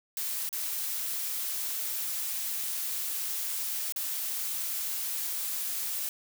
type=noise with dropouts; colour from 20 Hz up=blue; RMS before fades=-33 dBFS; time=0.17-6.09 s; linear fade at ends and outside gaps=1 ms; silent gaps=0.491-0.528 / 3.923-3.961 s; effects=none